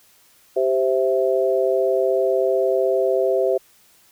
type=chord; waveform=sine; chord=C major; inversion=second; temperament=equal with one note detuned; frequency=390 / 523.3 / 659.3 Hz; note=G4 / C5 / E5; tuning=-9 / 0 / 0 cents; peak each=-20 / -20 / -22 dBFS; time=0.56-3.58 s; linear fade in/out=10 ms; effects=white hiss -55 dBFS RMS until 4.11 s